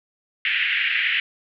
white band-pass noise, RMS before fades -22 dBFS, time 0.45-1.2 s, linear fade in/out 2 ms, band 1700 to 2900 Hz, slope 48 dB/octave, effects none

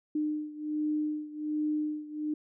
sine beating tone pair, 302.6 / 303.9 Hz, D#4 / D#4, -48 / -41 cents, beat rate 1.3 Hz, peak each -31 / -34 dBFS, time 0.15-2.34 s, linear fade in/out 5 ms, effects none

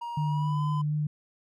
triangle tone with pitch glide, 945 to 1012.8 Hz, A#5 to B5, +23 to +43 cents, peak -31 dBFS, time 0.01-0.82 s, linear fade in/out 10 ms, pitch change +120 cents, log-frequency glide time 0.24-0.62 s
sine tone with vibrato, 150 Hz, D3, 37 cents sharp, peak -25 dBFS, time 0.17-1.07 s, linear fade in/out 5 ms, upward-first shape sine, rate 4.1 Hz, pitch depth 12 cents each way
effects none

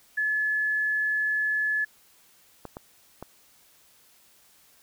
sine tone, 1716 Hz, A6, 44 cents flat, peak -23 dBFS, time 0.17-1.85 s, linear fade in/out 10 ms
clicks, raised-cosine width 1 ms, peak -23 dBFS, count 3, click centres 2.653 / 2.769 / 3.226 s
effects white hiss -59 dBFS RMS until 4.82 s

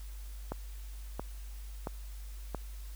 click train, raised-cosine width 1 ms, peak -21 dBFS, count 4, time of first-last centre 0.52-2.547 s, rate 1.48 Hz, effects added 50 Hz sine -41 dBFS peak until 2.95 s + white hiss -57 dBFS RMS until 2.95 s

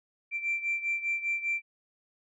sine beating tone pair, 2349 / 2354 Hz, D7 / D7, 0 / +3 cents, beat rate 5 Hz, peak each -29 / -33 dBFS, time 0.31-1.62 s, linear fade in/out 50 ms, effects tanh soft clip ceiling -22 dBFS

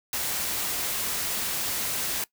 white noise, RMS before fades -29 dBFS, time 0.13-2.24 s, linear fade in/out 2 ms, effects noise-tail reverb RT60 0.1 s tail -20 dB re dry

